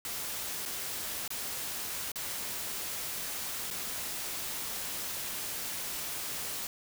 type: noise with dropouts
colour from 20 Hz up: white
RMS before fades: -37 dBFS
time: 0.05-6.67 s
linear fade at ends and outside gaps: 1 ms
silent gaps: 0.654-0.659 / 1.278-1.304 / 2.118-2.157 / 3.704-3.71 s
effects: none